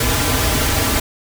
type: noise with comb filter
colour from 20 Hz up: pink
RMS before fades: -17 dBFS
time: 0-1 s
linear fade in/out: 5 ms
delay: 5.5 ms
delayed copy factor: -0.75
effects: none